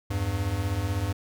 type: beating tone pair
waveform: square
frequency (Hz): 83.9 / 99.9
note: E2 / G2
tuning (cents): +31 / +33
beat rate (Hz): 16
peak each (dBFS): -31 / -28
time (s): 0.1-1.13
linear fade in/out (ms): 10
effects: none